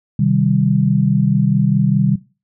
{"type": "chord", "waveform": "sine", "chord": "C minor", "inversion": "none", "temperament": "equal", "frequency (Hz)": [130.81, 155.56, 196], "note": ["C3", "Eb3", "G3"], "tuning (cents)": [0, 0, 0], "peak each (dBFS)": -16, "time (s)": [0.19, 2.16], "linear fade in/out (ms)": 5, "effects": ["noise-tail reverb RT60 0.3 s tail -18 dB re dry"]}